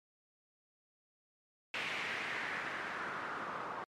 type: noise with low-pass filter sweep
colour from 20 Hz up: white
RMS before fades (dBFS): -40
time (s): 1.74-3.84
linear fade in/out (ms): 0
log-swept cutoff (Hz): 2500 to 1100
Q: 2.5
effects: high-pass 150 Hz 12 dB/octave + MP3 64 kbps